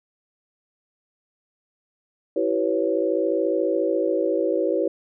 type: chord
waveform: sine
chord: C# half-diminished seventh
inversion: first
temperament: equal with one note detuned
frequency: 329.6 / 383.7 / 493.9 / 554.4 Hz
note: E4 / G4 / B4 / C#5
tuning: 0 / -37 / 0 / 0 cents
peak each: -25 dBFS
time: 2.36-4.88 s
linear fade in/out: 5 ms
effects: none